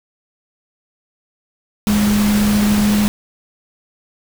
sine tone in noise, 208.1 Hz, G#3, 4 cents sharp, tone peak -12 dBFS, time 1.87-3.08 s, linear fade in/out 0 ms, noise pink, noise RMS -22 dBFS, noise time 1.87-3.08 s, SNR +7 dB, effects none

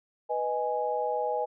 sine chord, G# minor, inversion first, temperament equal, 493.9 / 622.3 / 830.6 Hz, B4 / D#5 / G#5, 0 / 0 / 0 cents, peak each -31 / -32 / -30 dBFS, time 0.29-1.46 s, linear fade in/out 20 ms, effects none

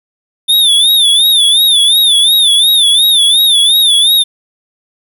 square tone with vibrato, 3572 Hz, A7, 25 cents sharp, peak -6 dBFS, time 0.48-4.24 s, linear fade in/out 20 ms, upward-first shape sine, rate 2.8 Hz, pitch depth 110 cents each way, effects 8-bit

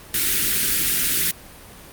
white band-stop noise, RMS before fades -20 dBFS, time 0.14-1.31 s, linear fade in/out 2 ms, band 420 to 1400 Hz, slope 48 dB/octave, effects pink hiss -42 dBFS RMS until 1.92 s + Opus 32 kbps

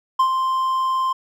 triangle tone with ADSR envelope, 1046.5 Hz, C6, in tune, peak -10 dBFS, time 0.19-1.13 s, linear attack 8 ms, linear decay 83 ms, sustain -6 dB, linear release 8 ms, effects none

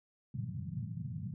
pink band-pass noise, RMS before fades -40 dBFS, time 0.34-1.34 s, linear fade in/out 2 ms, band 100 to 190 Hz, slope 48 dB/octave, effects none

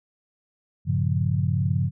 sine chord, G half-diminished seventh, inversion none, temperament equal, 98 / 116.54 / 138.59 / 174.61 Hz, G2 / Bb2 / Db3 / F3, 0 / 0 / 0 / 0 cents, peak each -24 / -30 / -24 / -28 dBFS, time 0.85-1.91 s, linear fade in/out 50 ms, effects none

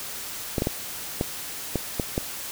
clicks, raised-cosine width 2 ms, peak -10 dBFS, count 7, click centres 0.582 / 0.621 / 0.671 / 1.211 / 1.757 / 1.998 / 2.179 s, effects white hiss -35 dBFS RMS until 2.51 s

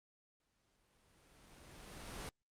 pink noise with exponential growth, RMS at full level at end -44 dBFS, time 0.4-2.29 s, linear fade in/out 1 ms, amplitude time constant 410 ms, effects low-pass 10000 Hz 12 dB/octave + Opus 48 kbps

